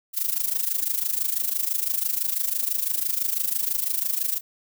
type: noise with amplitude modulation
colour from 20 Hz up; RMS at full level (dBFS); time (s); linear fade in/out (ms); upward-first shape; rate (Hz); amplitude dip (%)
violet; -22; 0.13-4.41; 50; sine; 26; 80
effects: none